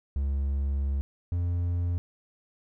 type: tone pair in turn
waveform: triangle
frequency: 69.3 / 87.31 Hz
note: C#2 / F2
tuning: 0 / 0 cents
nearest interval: major third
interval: 400 cents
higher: second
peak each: -23 dBFS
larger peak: neither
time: 0.16-1.01 / 1.32-1.98 s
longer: first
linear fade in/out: 0 ms
effects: none